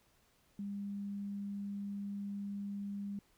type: tone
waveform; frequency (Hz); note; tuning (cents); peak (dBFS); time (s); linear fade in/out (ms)
sine; 201.1; G3; +44; -38; 0.59-3.19; 2
effects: pink hiss -71 dBFS RMS until 3.37 s